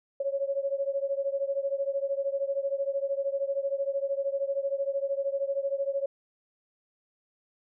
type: beating tone pair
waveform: sine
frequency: 548 / 561 Hz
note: C#5 / C#5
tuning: -20 / +21 cents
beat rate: 13 Hz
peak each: -29 / -31 dBFS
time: 0.2-6.06 s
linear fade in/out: 5 ms
effects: none